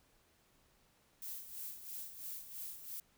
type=noise with tremolo; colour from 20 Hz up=violet; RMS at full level=-44 dBFS; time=1.22-3 s; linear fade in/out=2 ms; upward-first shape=sine; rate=3 Hz; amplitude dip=65%; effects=pink hiss -71 dBFS RMS until 3.17 s